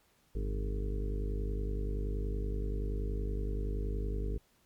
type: harmonic tone with a mistuned harmonic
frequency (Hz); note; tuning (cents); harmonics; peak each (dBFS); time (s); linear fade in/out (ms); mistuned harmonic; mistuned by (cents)
50.6; G#1; -44; 1 / 2 / 3 / 4 / 5 / 6 / 7 / 8 / 9; -32 / -42 / -48 / -46 / -50 / -47 / -54 / -44 / -47; 0.35-4.38; 5; 3; -130
effects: pink hiss -69 dBFS RMS until 4.65 s + MP3 96 kbps